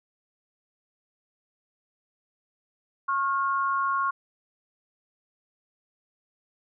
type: tone pair together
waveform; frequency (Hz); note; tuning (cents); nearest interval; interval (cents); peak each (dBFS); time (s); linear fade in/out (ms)
sine; 1091.5 / 1410; C#6 / F6; -27 / +16; major third; 443; -24 / -29; 3.08-4.11; 10
effects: none